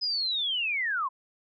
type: linear sweep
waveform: sine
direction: down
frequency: 5070 to 987.8 Hz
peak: -26 dBFS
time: 0.01-1.09 s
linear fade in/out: 20 ms
effects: none